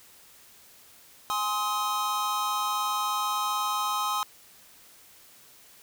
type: chord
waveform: square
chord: Ab major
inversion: none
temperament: equal with one note detuned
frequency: 830.6 / 1046.5 / 1267.7 Hz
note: Ab5 / C6 / Eb6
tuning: 0 / 0 / +32 cents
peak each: -34 / -31 / -30 dBFS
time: 1.3-4.23 s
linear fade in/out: 0 ms
effects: white hiss -54 dBFS RMS until 5.82 s